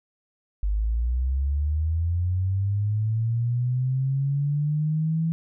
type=linear sweep; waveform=sine; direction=up; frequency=49 to 164.81 Hz; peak=-21 dBFS; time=0.63-5.32 s; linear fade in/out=0 ms; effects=none